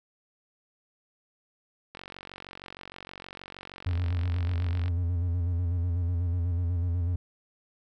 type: click train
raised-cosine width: 0.3 ms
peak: -25 dBFS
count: 137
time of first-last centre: 1.95-4.881 s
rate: 46.4 Hz
type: tone with vibrato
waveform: triangle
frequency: 87 Hz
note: F2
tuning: 6 cents flat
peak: -23 dBFS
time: 3.86-7.16 s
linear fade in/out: 5 ms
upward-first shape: square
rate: 8.1 Hz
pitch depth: 47 cents each way
effects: none